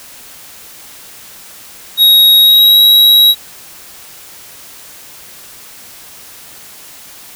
square tone with pitch glide, 3788 to 3854 Hz, A#7 to B7, +27 to -43 cents, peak -4 dBFS, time 1.97-3.35 s, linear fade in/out 50 ms, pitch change +30 cents, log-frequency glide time 2.4-2.8 s, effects white hiss -35 dBFS RMS until 7.35 s

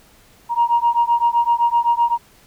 sine beating tone pair, 939 / 946.8 Hz, A#5 / A#5, +12 / +27 cents, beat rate 7.8 Hz, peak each -16 / -16 dBFS, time 0.49-2.18 s, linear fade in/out 50 ms, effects tanh soft clip ceiling -7 dBFS + pink hiss -51 dBFS RMS until 2.46 s

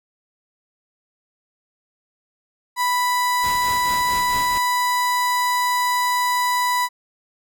35% pulse tone, 987.8 Hz, B5, in tune, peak -16 dBFS, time 2.76-6.89 s, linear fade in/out 50 ms
pink noise with tremolo, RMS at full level -31 dBFS, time 3.43-4.58 s, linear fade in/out 2 ms, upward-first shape triangle, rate 4.5 Hz, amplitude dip 70%
effects none

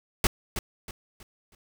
pink noise with echo, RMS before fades -21 dBFS, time 0.24-0.27 s, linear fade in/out 2 ms, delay 320 ms, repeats 4, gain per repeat -9 dB, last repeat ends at 1.55 s, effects none

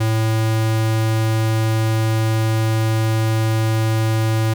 square tone, 110.9 Hz, A2, 14 cents sharp, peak -16 dBFS, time 0-4.54 s, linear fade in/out 10 ms, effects none

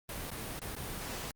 pink noise with dropouts, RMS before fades -40 dBFS, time 0.09-1.31 s, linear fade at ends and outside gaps 1 ms, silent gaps 0.304-0.315 / 0.592-0.617 / 0.752-0.764 s, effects Opus 32 kbps

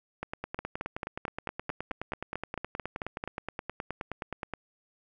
two click trains, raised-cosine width 0.5 ms, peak -19 / -18 dBFS, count 42 / 13, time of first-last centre 0.23-4.537 / 0.59-3.239 s, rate 9.52 / 4.53 Hz, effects none

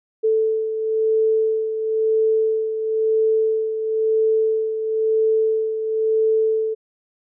sine beating tone pair, 440 / 440.99 Hz, A4 / A4, 0 / +4 cents, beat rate 0.99 Hz, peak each -17 / -25 dBFS, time 0.23-6.75 s, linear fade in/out 20 ms, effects none

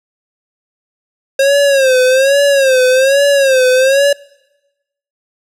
square tone with vibrato, 537 Hz, C5, 45 cents sharp, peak -8 dBFS, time 1.39-4.13 s, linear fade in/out 5 ms, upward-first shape sine, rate 1.2 Hz, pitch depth 100 cents each way, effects noise-tail reverb RT60 1.0 s tail -24 dB re dry + low-pass 11000 Hz 12 dB/octave

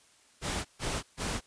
pink noise bursts, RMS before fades -33 dBFS, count 3, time 0.41-1.41 s, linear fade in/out 50 ms, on 240 ms, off 140 ms, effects white hiss -62 dBFS RMS until 1.46 s + resampled to 22050 Hz

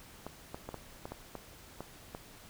clicks, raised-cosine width 1 ms, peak -26 dBFS, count 9, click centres 0.266 / 0.545 / 0.69 / 0.743 / 1.055 / 1.12 / 1.353 / 1.806 / 2.149 s, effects pink hiss -54 dBFS RMS until 2.49 s

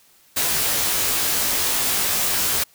white noise with comb filter, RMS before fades -21 dBFS, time 0.36-2.64 s, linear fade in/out 10 ms, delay 17 ms, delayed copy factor -1, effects white hiss -55 dBFS RMS until 2.74 s

